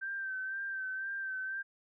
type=tone with vibrato; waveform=sine; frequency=1558 Hz; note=G6; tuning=11 cents flat; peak=-35 dBFS; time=0.01-1.63 s; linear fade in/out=20 ms; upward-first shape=sine; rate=2 Hz; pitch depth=36 cents each way; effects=none